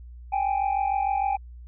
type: tone pair together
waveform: triangle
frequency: 784 / 830.6 Hz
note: G5 / G#5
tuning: 0 / 0 cents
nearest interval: minor second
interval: 100 cents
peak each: -22 / -25 dBFS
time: 0.32-1.37 s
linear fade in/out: 10 ms
effects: added 60 Hz sine -40 dBFS peak until 1.67 s + resampled to 8000 Hz